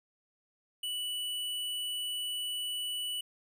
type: tone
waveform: square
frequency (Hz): 2960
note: F#7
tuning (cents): 0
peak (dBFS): -34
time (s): 0.83-3.21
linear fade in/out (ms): 5
effects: none